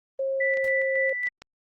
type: tone with pitch glide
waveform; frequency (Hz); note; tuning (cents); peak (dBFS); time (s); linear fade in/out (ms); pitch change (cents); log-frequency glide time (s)
sine; 538 to 533.1; C5 to C5; +48 to +32; -24; 0.19-1.13; 5; -16; 0.48-0.65
type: tone with tremolo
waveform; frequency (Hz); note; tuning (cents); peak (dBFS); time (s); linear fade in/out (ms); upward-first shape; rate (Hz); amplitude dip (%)
sine; 1975.5; B6; 0; -23; 0.4-1.29; 10; square; 3.6; 40
type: clicks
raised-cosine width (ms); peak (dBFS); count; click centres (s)
0.2; -24; 3; 0.572 / 1.271 / 1.42
type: noise with exponential decay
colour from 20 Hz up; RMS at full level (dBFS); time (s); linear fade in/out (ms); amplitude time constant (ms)
pink; -42; 0.64-0.76; 2; 25
effects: Opus 24 kbps